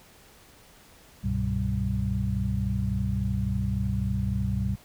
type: tone cluster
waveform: sine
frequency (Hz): 67.3 / 99.9 / 123.5 / 192.8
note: C2 / G2 / B2 / G3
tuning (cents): +49 / +33 / 0 / -28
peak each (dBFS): -30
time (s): 1.23-4.76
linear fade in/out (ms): 20
effects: pink hiss -54 dBFS RMS until 4.84 s